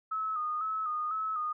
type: tone with vibrato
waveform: sine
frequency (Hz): 1262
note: D#6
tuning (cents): +24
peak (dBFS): -30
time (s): 0.11-1.53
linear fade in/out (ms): 10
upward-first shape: square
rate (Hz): 2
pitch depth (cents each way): 44
effects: none